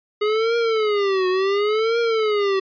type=tone with vibrato; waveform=square; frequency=415.3 Hz; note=G#4; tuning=in tune; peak=-18 dBFS; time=0.21-2.6 s; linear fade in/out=10 ms; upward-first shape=triangle; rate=0.7 Hz; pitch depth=220 cents each way; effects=resampled to 11025 Hz